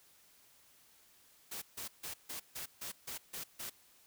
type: noise bursts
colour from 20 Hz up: white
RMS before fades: -43 dBFS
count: 9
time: 1.51-3.7 s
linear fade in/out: 10 ms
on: 110 ms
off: 150 ms
effects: white hiss -65 dBFS RMS until 4.06 s